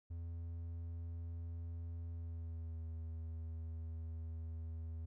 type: tone with pitch glide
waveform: triangle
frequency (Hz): 83.9 to 81.28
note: E2 to E2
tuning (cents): +31 to -24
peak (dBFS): -40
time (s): 0.1-5.06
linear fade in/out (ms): 10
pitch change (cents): -55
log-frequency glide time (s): 2.12-2.81
effects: none